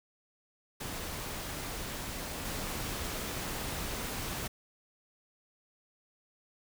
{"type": "noise with level steps", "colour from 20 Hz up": "pink", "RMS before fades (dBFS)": [-39, -37], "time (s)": [0.8, 4.48], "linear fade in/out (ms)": 10, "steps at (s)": 2.45, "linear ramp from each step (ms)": 2, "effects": []}